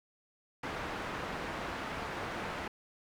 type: low-pass noise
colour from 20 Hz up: white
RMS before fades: -39 dBFS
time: 0.63-2.68 s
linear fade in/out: 5 ms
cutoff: 1500 Hz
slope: 12 dB/octave
effects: none